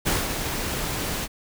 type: noise with ADSR envelope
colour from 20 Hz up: pink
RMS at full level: -22 dBFS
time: 0.05-1.28 s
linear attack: 25 ms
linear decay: 190 ms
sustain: -6 dB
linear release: 40 ms
effects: none